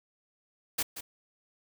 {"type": "noise with echo", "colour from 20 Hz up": "white", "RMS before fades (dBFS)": -29, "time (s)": [0.78, 0.83], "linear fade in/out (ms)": 10, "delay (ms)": 180, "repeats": 1, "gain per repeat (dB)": -11, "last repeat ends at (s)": 1.01, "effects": []}